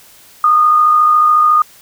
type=tone with amplitude modulation; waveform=sine; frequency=1227 Hz; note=D#6; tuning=25 cents flat; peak=-5 dBFS; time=0.44-1.62 s; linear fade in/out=2 ms; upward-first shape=sine; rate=54 Hz; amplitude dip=35%; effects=white hiss -43 dBFS RMS until 1.81 s